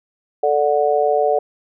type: chord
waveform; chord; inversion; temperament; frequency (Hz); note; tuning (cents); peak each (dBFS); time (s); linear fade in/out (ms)
sine; D major; second; just; 440.5 / 587.3 / 734.2; A4 / D5 / F#5; +2 / 0 / -14; -18; 0.43-1.39; 5
effects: none